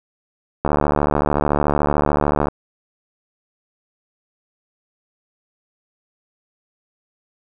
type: click train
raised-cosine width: 1 ms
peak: -3 dBFS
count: 136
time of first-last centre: 0.65-2.484 s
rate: 73.6 Hz
effects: none